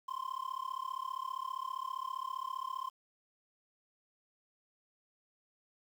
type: tone with amplitude modulation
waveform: triangle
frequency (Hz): 1046.5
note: C6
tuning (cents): 0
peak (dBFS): -31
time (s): 0.08-2.9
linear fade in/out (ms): 10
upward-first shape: sine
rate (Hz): 35.1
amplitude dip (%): 100
effects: 10-bit